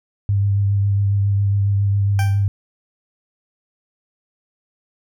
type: tone with vibrato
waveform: sine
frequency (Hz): 100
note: G2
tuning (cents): +35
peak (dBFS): -14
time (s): 0.29-2.48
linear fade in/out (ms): 0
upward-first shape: triangle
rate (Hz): 7.3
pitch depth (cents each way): 23
type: tone with exponential decay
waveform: 20% pulse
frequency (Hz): 784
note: G5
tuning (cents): 0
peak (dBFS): -17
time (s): 2.19-2.48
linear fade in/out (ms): 1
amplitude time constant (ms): 63
effects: none